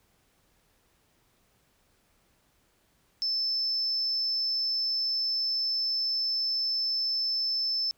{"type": "tone", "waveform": "sine", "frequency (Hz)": 5274, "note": "E8", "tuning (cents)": 0, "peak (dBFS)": -25, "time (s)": [3.22, 7.91], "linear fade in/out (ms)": 0, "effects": ["tanh soft clip ceiling -21 dBFS", "pink hiss -68 dBFS RMS until 7.97 s"]}